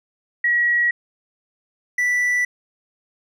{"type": "tone pair in turn", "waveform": ["sine", "triangle"], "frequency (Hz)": [1915, 1968.8], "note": ["A#6", "B6"], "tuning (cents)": [46, -6], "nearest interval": "unison", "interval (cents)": 48, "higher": "second", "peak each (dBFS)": -15, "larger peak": "neither", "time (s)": [[0.44, 0.91], [1.98, 2.45]], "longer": "neither", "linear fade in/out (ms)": 5, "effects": []}